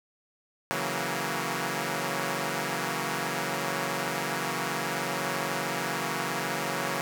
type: chord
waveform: 5% pulse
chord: F# dominant seventh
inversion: second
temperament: equal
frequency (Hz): 138.59 / 164.81 / 185 / 233.1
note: C#3 / E3 / F#3 / A#3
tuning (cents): 0 / 0 / 0 / 0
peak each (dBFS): -23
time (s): 0.71-7.01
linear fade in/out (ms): 0
effects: none